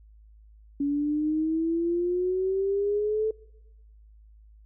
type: exponential sweep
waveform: sine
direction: up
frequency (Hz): 281.7 to 440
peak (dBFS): -23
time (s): 0.8-3.31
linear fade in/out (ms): 5
effects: noise-tail reverb RT60 1.0 s tail -24 dB re dry + added 53 Hz sine -50 dBFS peak until 4.65 s